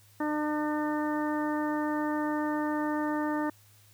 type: harmonic tone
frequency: 301.2 Hz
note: D4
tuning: 44 cents sharp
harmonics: 1 / 2 / 3 / 4 / 5 / 6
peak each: -29 / -36 / -35 / -39 / -44 / -40 dBFS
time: 0.2-3.5 s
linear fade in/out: 5 ms
effects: added 103 Hz sine -59 dBFS peak until 3.93 s + white hiss -61 dBFS RMS until 3.93 s